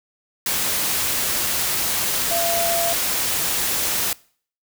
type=tone in noise; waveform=sine; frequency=680 Hz; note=F5; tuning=46 cents flat; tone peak=-22 dBFS; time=2.31-2.93 s; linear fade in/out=2 ms; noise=white; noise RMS=-22 dBFS; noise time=0.46-4.13 s; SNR=-3 dB; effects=noise-tail reverb RT60 0.5 s tail -23 dB re dry